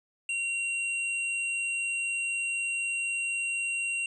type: tone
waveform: square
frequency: 2752 Hz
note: F7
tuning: 26 cents flat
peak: -29 dBFS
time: 0.29-4.06 s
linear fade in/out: 2 ms
effects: resampled to 24000 Hz